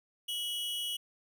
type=tone pair together; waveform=45% pulse; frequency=2941 / 3283 Hz; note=F#7 / G#7; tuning=-11 / -21 cents; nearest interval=major second; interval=190 cents; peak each=-34 / -40 dBFS; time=0.28-0.97 s; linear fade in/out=10 ms; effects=none